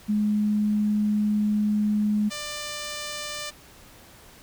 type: tone pair in turn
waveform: sine / 5% pulse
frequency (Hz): 210 / 594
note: G#3 / D5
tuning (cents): +19 / +20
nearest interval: octave + tritone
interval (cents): 1801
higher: second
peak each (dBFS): -20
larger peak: neither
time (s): 0.08-2.3 / 2.3-3.51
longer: first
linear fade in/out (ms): 20
effects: pink hiss -50 dBFS RMS until 4.42 s